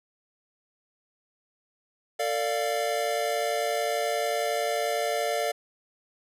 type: chord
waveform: square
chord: D minor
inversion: second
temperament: equal with one note detuned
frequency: 451.6 / 587.3 / 698.5 Hz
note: A4 / D5 / F5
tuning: +45 / 0 / 0 cents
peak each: -32 / -30 / -30 dBFS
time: 2.19-5.52 s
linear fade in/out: 10 ms
effects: resampled to 32000 Hz